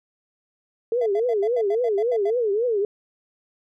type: tone with vibrato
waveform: sine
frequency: 443.2 Hz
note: A4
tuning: 13 cents sharp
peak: -19 dBFS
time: 0.92-2.85 s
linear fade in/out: 2 ms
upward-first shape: triangle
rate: 3.6 Hz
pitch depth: 240 cents each way
type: tone bursts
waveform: triangle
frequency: 676 Hz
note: E5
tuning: 43 cents sharp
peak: -25 dBFS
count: 10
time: 1.01-2.304 s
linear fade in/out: 5 ms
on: 52 ms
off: 86 ms
effects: none